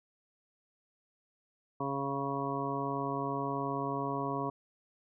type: harmonic tone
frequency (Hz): 138.59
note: C#3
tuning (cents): 0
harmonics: 1 / 2 / 3 / 4 / 5 / 7 / 8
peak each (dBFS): -40 / -38 / -39 / -44 / -40 / -38 / -39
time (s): 1.8-4.5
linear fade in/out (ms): 5
effects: none